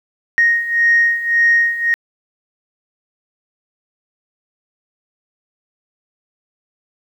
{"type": "beating tone pair", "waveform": "sine", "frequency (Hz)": [1864.7, 1866.5], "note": ["A#6", "A#6"], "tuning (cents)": [0, 2], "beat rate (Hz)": 1.8, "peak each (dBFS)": [-16, -12], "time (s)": [0.38, 1.94], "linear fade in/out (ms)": 0, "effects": ["tanh soft clip ceiling -4 dBFS", "8-bit"]}